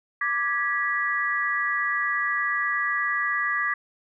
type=chord; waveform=sine; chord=G# diminished; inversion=second; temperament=equal with one note detuned; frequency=1174.7 / 1661.2 / 1947.2 Hz; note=D6 / G#6 / B6; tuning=0 / 0 / -25 cents; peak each=-28 / -27 / -26 dBFS; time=0.21-3.74 s; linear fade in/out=5 ms; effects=none